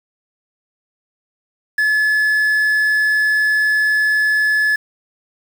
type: tone with quantisation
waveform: triangle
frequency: 1716 Hz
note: A6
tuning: 44 cents flat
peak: -11 dBFS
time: 1.78-4.76 s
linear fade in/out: 5 ms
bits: 6
effects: none